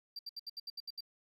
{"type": "tone bursts", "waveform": "triangle", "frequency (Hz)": 4699, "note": "D8", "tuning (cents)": 0, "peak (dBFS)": -39, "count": 9, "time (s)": [0.16, 1.007], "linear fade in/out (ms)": 5, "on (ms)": 31, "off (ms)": 71, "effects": ["13-bit"]}